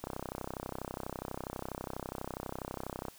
click train, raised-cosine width 1 ms, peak -23 dBFS, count 99, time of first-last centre 0.04-3.083 s, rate 32.2 Hz, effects white hiss -57 dBFS RMS until 3.18 s

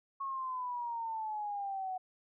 sine exponential sweep, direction down, 1101 to 739 Hz, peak -35 dBFS, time 0.2-1.98 s, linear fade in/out 10 ms, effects none

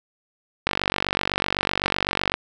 click train, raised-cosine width 0.3 ms, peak -4 dBFS, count 81, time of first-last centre 0.67-2.34 s, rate 47.9 Hz, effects none

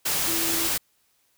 sine tone in noise, 330.3 Hz, E4, 4 cents sharp, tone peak -31 dBFS, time 0.27-0.68 s, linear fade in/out 10 ms, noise white, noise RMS -25 dBFS, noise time 0.05-0.78 s, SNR -9 dB, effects white hiss -67 dBFS RMS until 1.37 s

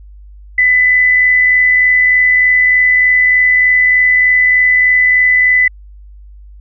sine tone with amplitude modulation, 2000 Hz, B6, 21 cents sharp, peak -5 dBFS, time 0.58-5.68 s, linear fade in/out 5 ms, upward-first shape sine, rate 83.3 Hz, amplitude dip 30%, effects added 50 Hz sine -33 dBFS peak until 6.6 s

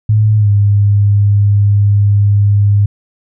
sine tone with pitch glide, 107.2 to 101.89 Hz, A2 to G#2, -45 to -33 cents, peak -6 dBFS, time 0.09-2.86 s, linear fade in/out 5 ms, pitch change -88 cents, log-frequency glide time 0.37-0.49 s, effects none

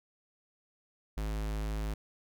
square tone, 52.9 Hz, G#1, 33 cents sharp, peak -33 dBFS, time 1.17-1.94 s, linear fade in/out 5 ms, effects none

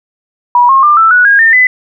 sine tone with pitch steps, 970 / 1076.3 / 1194.2 / 1325.1 / 1470.2 / 1631.3 / 1810.1 / 2008 Hz, B5 / C6 / D6 / E6 / F#6 / G#6 / A6 / B6, -31 / +49 / +29 / +9 / -11 / -31 / +49 / +28 cents, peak -3 dBFS, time 0.55-1.67 s, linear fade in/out 2 ms, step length 140 ms, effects none

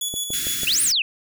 15% pulse tone with tremolo, 3400 Hz, G#7, 40 cents sharp, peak -16 dBFS, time 0.01-0.65 s, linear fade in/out 5 ms, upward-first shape square, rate 6.6 Hz, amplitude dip 45%
click train, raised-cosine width 2 ms, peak -19 dBFS, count 4, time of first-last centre 0.14-0.633 s, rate 6.08 Hz
white band-stop noise, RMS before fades -28 dBFS, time 0.33-0.92 s, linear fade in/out 5 ms, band 370 to 1400 Hz, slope 48 dB/octave
sine exponential two-way sweep, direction up then down, 2500 to 10240 to 2500 Hz, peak -17 dBFS, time 0.67-1.02 s, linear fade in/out 2 ms, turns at 0.82 s
effects none

